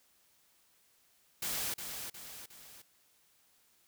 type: noise with echo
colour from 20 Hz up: white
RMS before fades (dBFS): -36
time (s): 1.42-1.74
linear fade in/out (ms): 5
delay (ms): 360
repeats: 3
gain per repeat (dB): -6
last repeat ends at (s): 2.82
effects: white hiss -69 dBFS RMS until 3.87 s